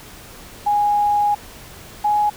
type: tone pair in turn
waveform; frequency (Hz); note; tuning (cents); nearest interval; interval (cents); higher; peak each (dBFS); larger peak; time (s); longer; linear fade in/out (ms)
sine; 826 / 835.1; G#5 / G#5; -10 / +9; unison; 19; second; -14; neither; 0.66-1.35 / 2.04-2.3; first; 10
effects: pink hiss -40 dBFS RMS until 2.36 s